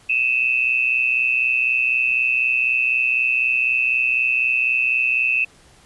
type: tone pair together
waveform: sine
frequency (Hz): 2538 / 2662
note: D#7 / E7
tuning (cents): +34 / +16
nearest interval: minor second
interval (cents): 82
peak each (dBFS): -19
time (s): 0.09-5.45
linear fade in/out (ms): 10
effects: pink hiss -51 dBFS RMS until 5.85 s + resampled to 24000 Hz